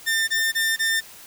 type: tone bursts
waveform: sawtooth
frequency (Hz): 1799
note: A6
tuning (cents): +38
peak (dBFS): -16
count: 4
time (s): 0.06-1.009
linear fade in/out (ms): 20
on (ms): 220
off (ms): 23
effects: white hiss -44 dBFS RMS until 1.26 s